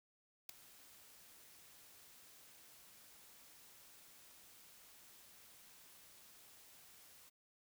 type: noise with ADSR envelope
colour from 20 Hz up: white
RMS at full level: -41 dBFS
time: 0.49-7.3 s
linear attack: 4 ms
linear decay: 4 ms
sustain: -21 dB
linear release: 17 ms
effects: none